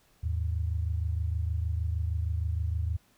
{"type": "tone pair together", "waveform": "sine", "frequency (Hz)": [78.96, 105.4], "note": ["D#2", "G#2"], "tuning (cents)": [26, 26], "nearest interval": "perfect fourth", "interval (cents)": 500, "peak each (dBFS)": [-28, -33], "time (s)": [0.23, 2.97], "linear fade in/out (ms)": 10, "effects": ["pink hiss -65 dBFS RMS until 3.17 s"]}